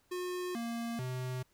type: tone with pitch steps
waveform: square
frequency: 360.8 / 232.9 / 127.5 Hz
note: F#4 / A#3 / C3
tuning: -44 / -1 / -44 cents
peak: -36 dBFS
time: 0.11-1.43 s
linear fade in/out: 10 ms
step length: 440 ms
effects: pink hiss -71 dBFS RMS until 1.53 s